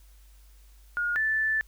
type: tone pair in turn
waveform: sine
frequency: 1430 / 1756.5 Hz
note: F6 / A6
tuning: +41 / -3 cents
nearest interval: major third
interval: 356 cents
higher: second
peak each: -25 / -23 dBFS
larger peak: second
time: 0.97-1.16 / 1.16-1.61 s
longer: second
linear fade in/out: 0 ms
effects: added 50 Hz sine -51 dBFS peak until 1.67 s + white hiss -63 dBFS RMS until 1.67 s